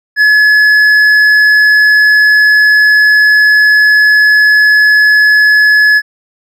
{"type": "tone with hard clipping", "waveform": "sine", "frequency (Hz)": 1704, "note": "G#6", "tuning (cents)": 44, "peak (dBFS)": -5, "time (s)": [0.16, 6.02], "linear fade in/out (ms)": 50, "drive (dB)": 5, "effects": []}